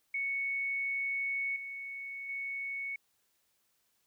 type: tone with level steps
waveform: sine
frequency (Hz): 2217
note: C#7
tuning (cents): 0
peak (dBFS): -31 / -39 / -35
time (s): 0.14-2.96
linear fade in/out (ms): 5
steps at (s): 1.56 / 2.29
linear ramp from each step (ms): 2
effects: white hiss -75 dBFS RMS until 4.06 s